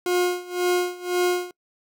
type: tone with tremolo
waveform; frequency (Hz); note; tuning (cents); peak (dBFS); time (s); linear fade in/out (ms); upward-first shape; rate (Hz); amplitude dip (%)
40% pulse; 357.8; F4; +42; -17; 0.06-1.51; 2; sine; 1.9; 90
effects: noise-tail reverb RT60 0.1 s tail -24 dB re dry